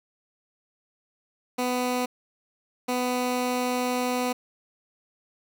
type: tone bursts at uneven times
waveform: 15% pulse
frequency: 249.3 Hz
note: B3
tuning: 16 cents sharp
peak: -18 dBFS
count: 2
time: 1.58-2.06 / 2.88-4.33 s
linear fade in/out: 10 ms
effects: none